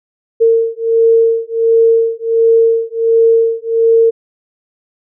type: beating tone pair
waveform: sine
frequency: 455.2 / 456.6 Hz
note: A#4 / A#4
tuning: -41 / -36 cents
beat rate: 1.4 Hz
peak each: -11 dBFS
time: 0.4-4.11 s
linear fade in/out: 20 ms
effects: none